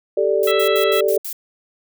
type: chord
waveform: sine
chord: G suspended second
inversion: none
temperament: equal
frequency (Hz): 392 / 440 / 587.3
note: G4 / A4 / D5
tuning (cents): 0 / 0 / 0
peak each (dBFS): -19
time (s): 0.17-1.18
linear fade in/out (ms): 5
type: noise bursts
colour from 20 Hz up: violet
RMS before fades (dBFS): -28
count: 6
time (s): 0.43-1.329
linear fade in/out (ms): 2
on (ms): 84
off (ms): 79
type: harmonic tone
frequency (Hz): 660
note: E5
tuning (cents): +2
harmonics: 2 / 3 / 4 / 5 / 6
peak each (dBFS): -24 / -28 / -28 / -27 / -30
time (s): 0.47-1.01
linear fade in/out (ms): 5
effects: none